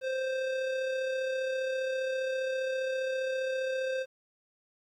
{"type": "tone with amplitude modulation", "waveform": "square", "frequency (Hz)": 523.3, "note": "C5", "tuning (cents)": 0, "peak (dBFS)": -29, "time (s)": [0.01, 4.06], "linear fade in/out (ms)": 50, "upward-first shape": "sine", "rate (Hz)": 35, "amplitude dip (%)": 30, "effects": ["low-pass 4000 Hz 12 dB/octave", "11-bit"]}